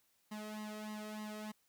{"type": "tone with flanger", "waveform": "sawtooth", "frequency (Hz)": 213.1, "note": "G#3", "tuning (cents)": 45, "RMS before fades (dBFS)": -45, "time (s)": [0.31, 1.52], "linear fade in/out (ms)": 10, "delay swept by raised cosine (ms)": [1, 1.6], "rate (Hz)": 3.3, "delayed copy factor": 0.95, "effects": ["white hiss -75 dBFS RMS until 1.68 s"]}